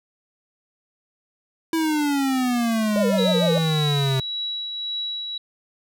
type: exponential sweep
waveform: square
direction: down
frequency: 329.3 to 130.81 Hz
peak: -20 dBFS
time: 1.73-4.2 s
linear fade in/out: 2 ms
type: tone with vibrato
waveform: sine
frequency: 547 Hz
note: C#5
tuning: 23 cents flat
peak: -20 dBFS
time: 2.96-3.58 s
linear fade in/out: 0 ms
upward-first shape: sine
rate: 6.7 Hz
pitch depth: 290 cents each way
type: tone with tremolo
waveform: sine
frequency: 3900 Hz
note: B7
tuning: 23 cents flat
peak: -24 dBFS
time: 3.18-5.38 s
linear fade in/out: 5 ms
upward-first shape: triangle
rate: 1.8 Hz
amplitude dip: 40%
effects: none